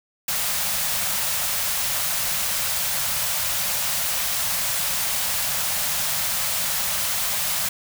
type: band-stop noise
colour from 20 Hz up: white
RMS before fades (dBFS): -24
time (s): 0.28-7.69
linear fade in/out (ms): 5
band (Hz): 210 to 520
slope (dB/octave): 48
effects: none